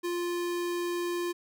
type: tone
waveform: square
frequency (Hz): 349.2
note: F4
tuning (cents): 0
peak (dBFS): -30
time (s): 0.03-1.33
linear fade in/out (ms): 20
effects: none